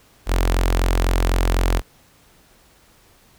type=tone with notch filter; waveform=sawtooth; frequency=43.99 Hz; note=F1; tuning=13 cents sharp; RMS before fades=-18 dBFS; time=0.26-1.82 s; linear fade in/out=50 ms; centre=150 Hz; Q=0.7; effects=pink hiss -54 dBFS RMS until 3.38 s